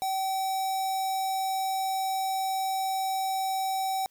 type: tone with notch filter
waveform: square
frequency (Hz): 767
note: G5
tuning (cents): -38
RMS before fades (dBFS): -29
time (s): 0.02-4.06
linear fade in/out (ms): 0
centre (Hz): 1900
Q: 0.82
effects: white hiss -68 dBFS RMS until 4.1 s